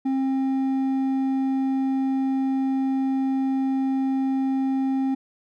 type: tone with hard clipping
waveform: sine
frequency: 266.8 Hz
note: C4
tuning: 34 cents sharp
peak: -22 dBFS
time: 0.05-5.15 s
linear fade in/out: 10 ms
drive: 5 dB
effects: none